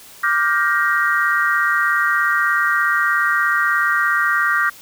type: chord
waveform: sine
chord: G minor seventh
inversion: second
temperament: just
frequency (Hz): 1176 / 1411.2 / 1568 / 1881.6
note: D6 / F6 / G6 / Bb6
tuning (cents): +2 / +18 / 0 / +16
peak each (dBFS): -20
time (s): 0.23-4.7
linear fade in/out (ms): 10
effects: white hiss -42 dBFS RMS until 4.81 s